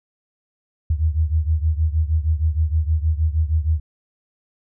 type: beating tone pair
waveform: sine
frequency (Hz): 76.8 / 83.2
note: D#2 / E2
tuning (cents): -22 / +17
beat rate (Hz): 6.4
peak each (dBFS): -18 / -21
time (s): 0.9-3.8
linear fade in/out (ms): 5
effects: none